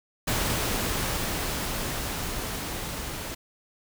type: noise with level ramp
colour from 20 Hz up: pink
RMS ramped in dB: -26 to -35 dBFS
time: 0.27-3.35 s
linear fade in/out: 10 ms
effects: none